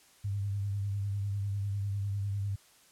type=tone with vibrato; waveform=sine; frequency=100.1 Hz; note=G2; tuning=37 cents sharp; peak=-30 dBFS; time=0.24-2.56 s; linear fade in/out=10 ms; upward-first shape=triangle; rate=10 Hz; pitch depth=44 cents each way; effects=white hiss -61 dBFS RMS until 2.91 s + low-pass 11000 Hz 12 dB/octave